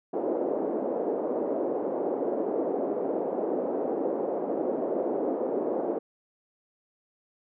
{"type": "band-pass noise", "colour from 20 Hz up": "white", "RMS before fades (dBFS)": -29, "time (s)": [0.13, 5.99], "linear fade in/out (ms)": 10, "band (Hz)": [290, 560], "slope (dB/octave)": 24, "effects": []}